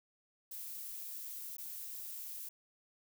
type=noise with dropouts; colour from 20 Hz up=violet; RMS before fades=-45 dBFS; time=0.51-2.49 s; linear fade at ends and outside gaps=5 ms; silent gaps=1.568-1.582 s; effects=none